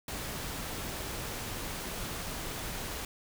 pink noise, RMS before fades -38 dBFS, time 0.08-3.05 s, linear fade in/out 2 ms, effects none

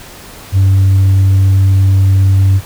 sine tone, 96.5 Hz, G2, 27 cents flat, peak -3 dBFS, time 0.52-2.61 s, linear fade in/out 50 ms, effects tanh soft clip ceiling -4 dBFS + pink hiss -33 dBFS RMS until 2.65 s

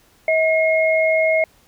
sine tone pair together, 640 / 2153 Hz, D#5 / C7, +49 / +49 cents, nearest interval octave + major sixth, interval 2100 cents, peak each -15 / -19 dBFS, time 0.28-1.44 s, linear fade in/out 2 ms, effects pink hiss -55 dBFS RMS until 1.67 s

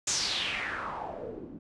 white noise with low-pass filter sweep, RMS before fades -34 dBFS, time 0.07-1.59 s, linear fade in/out 5 ms, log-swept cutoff 7100 to 230 Hz, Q 3.8, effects resampled to 24000 Hz

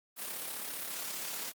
white noise with amplitude modulation, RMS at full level -37 dBFS, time 0.16-1.53 s, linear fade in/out 50 ms, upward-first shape sine, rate 35 Hz, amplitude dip 45%, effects high-pass 200 Hz 12 dB/octave + Opus 32 kbps

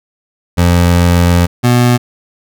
25% pulse tone pair in turn, 87.2 / 122.12 Hz, F2 / B2, -2 / -19 cents, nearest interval tritone, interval 583 cents, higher second, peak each -3 dBFS, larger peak neither, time 0.57-1.47 / 1.63-1.98 s, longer first, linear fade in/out 20 ms, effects none

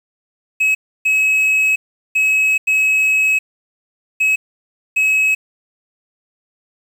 triangle tone bursts at uneven times, 2564 Hz, E7, 49 cents flat, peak -10 dBFS, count 6, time 0.6-0.75 / 1.05-1.76 / 2.15-2.58 / 2.67-3.39 / 4.2-4.36 / 4.96-5.35 s, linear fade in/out 10 ms, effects 7-bit

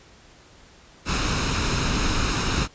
pink noise with comb filter, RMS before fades -23 dBFS, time 1.05-2.68 s, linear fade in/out 50 ms, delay 0.76 ms, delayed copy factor +0.5, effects pink hiss -51 dBFS RMS until 2.74 s + resampled to 16000 Hz

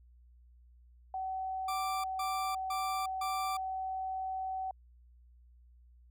sine tone, 758 Hz, F#5, 42 cents sharp, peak -34 dBFS, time 1.14-4.71 s, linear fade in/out 2 ms
40% pulse tone bursts, 1174.7 Hz, D6, in tune, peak -34 dBFS, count 4, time 1.68-3.57 s, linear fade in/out 5 ms, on 360 ms, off 150 ms
effects added 60 Hz sine -57 dBFS peak until 6.1 s

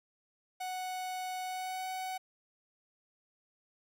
45% pulse tone with pitch glide, 740 to 748.6 Hz, F#5 to F#5, 0 to +20 cents, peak -36 dBFS, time 0.6-2.18 s, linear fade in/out 10 ms, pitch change +20 cents, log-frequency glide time 1.44-1.85 s, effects none

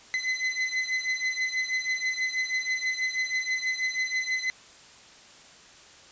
40% pulse beating tone pair, 2029 / 2035.2 Hz, B6 / C7, +46 / -48 cents, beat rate 6.2 Hz, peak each -28 / -29 dBFS, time 0.14-4.5 s, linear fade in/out 0 ms, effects white hiss -51 dBFS RMS until 6.11 s + resampled to 16000 Hz

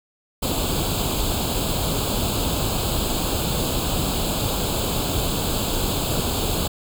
pink noise with comb filter, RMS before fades -23 dBFS, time 0.42-6.68 s, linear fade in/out 10 ms, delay 0.26 ms, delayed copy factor +0.85, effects none

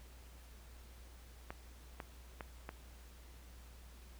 clicks, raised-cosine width 0.5 ms, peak -28 dBFS, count 4, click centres 1.505 / 2.002 / 2.408 / 2.691 s, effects added 60 Hz sine -54 dBFS peak until 4.19 s + pink hiss -62 dBFS RMS until 4.19 s

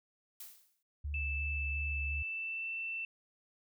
blue noise with exponential decay, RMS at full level -45 dBFS, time 0.4-0.83 s, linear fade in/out 5 ms, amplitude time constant 92 ms
sine tone with vibrato, 71.7 Hz, D2, 41 cents flat, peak -35 dBFS, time 1.04-2.23 s, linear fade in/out 10 ms, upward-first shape square, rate 2.8 Hz, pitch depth 24 cents each way
sine tone with pitch glide, 2637 to 2674 Hz, E7 to E7, 0 to +24 cents, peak -36 dBFS, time 1.14-3.05 s, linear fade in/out 2 ms, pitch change +24 cents, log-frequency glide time 2.07-2.72 s
effects none

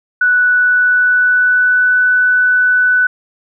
sine tone with pitch glide, 1480 to 1493.7 Hz, F#6 to F#6, 0 to +16 cents, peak -8 dBFS, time 0.21-3.07 s, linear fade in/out 5 ms, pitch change +16 cents, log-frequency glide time 0.51-1.99 s, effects none

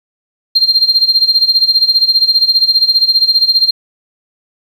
sine tone with tremolo, 4186 Hz, C8, in tune, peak -3 dBFS, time 0.55-3.71 s, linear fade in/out 10 ms, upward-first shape sine, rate 15 Hz, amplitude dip 85%, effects tanh soft clip ceiling -1 dBFS + 7-bit

